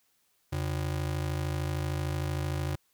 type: ring-modulated tone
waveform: square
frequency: 110.9 Hz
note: A2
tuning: 14 cents sharp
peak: -27 dBFS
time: 0.52-2.76 s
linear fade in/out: 10 ms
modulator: 26.6 Hz
effects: white hiss -71 dBFS RMS until 2.93 s